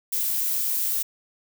violet noise with high-pass filter sweep, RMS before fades -25 dBFS, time 0.12-1.03 s, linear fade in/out 10 ms, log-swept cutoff 1900 to 330 Hz, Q 0.99, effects none

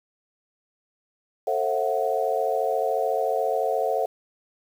sine chord, F# half-diminished seventh, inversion first, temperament just, 444 / 532.8 / 666 / 740 Hz, A4 / C5 / E5 / F#5, +16 / +31 / +18 / 0 cents, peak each -27 dBFS, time 1.47-4.06 s, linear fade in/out 5 ms, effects 8-bit

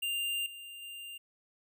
square tone with level steps, 2794 Hz, F7, in tune, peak -32 / -45 / -43 dBFS, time 0.02-1.18 s, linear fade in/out 10 ms, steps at 0.46 / 0.82 s, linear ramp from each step 2 ms, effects none

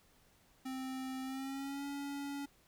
square tone with pitch glide, 261.6 to 282 Hz, C4 to C#4, 0 to +30 cents, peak -40 dBFS, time 0.65-2.46 s, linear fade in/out 10 ms, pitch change +130 cents, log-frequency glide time 1.22-1.85 s, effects pink hiss -68 dBFS RMS until 2.67 s

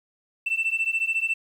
sine beating tone pair, 2666 / 2680 Hz, E7 / E7, +19 / +28 cents, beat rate 14 Hz, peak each -24 dBFS, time 0.46-1.34 s, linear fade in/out 10 ms, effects tanh soft clip ceiling -18 dBFS + 9-bit

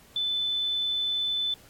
sine tone, 3511 Hz, A7, 4 cents flat, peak -25 dBFS, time 0.16-1.54 s, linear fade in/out 2 ms, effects pink hiss -55 dBFS RMS until 1.69 s + AAC 64 kbps

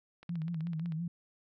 click train, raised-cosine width 0.3 ms, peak -36 dBFS, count 12, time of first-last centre 0.23-0.922 s, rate 15.9 Hz
sine tone with vibrato, 164.81 Hz, E3, in tune, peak -33 dBFS, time 0.29-1.08 s, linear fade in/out 5 ms, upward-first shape sine, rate 5.7 Hz, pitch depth 91 cents each way
effects none

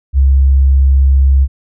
sine tone, 67.6 Hz, C#2, 43 cents flat, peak -5 dBFS, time 0.13-1.48 s, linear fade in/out 50 ms, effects none

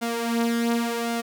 sawtooth tone with flanger, 233.3 Hz, A#3, 2 cents sharp, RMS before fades -25 dBFS, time 0.01-1.22 s, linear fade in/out 20 ms, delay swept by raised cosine 1.4 to 4.9 ms, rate 0.9 Hz, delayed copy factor +0.65, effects none

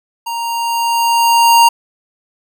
square tone with level ramp, 932 Hz, A#5, 1 cent flat, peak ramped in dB -20 to -5 dBFS, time 0.26-1.69 s, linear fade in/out 10 ms, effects none

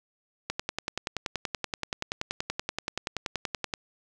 click train, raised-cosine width 0.2 ms, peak -12 dBFS, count 35, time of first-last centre 0.5-3.738 s, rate 10.5 Hz, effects none

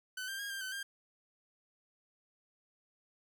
sawtooth tone with pitch steps, 1510 / 1582 / 1631 / 1587 / 1523 / 1599 Hz, F#6 / G6 / G#6 / G6 / F#6 / G6, +35 / +15 / -32 / +21 / +50 / +34 cents, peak -35 dBFS, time 0.17-0.83 s, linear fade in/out 5 ms, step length 110 ms, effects none

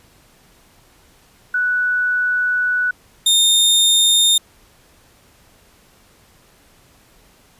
sine / sawtooth tone pair in turn, 1480 / 3651 Hz, F#6 / A#7, 0 / -37 cents, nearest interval octave + major third, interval 1563 cents, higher second, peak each -15 / -8 dBFS, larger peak second, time 1.54-2.91 / 3.26-4.38 s, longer first, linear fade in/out 5 ms, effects pink hiss -52 dBFS RMS until 7.59 s + resampled to 32000 Hz

